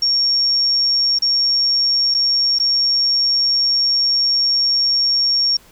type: tone with dropouts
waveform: sine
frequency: 5530 Hz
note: F8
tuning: 18 cents flat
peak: -13 dBFS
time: 0.02-5.57 s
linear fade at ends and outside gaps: 5 ms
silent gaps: 1.188-1.221 / 2.142-2.146 / 2.587-2.598 s
effects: pink hiss -48 dBFS RMS until 5.71 s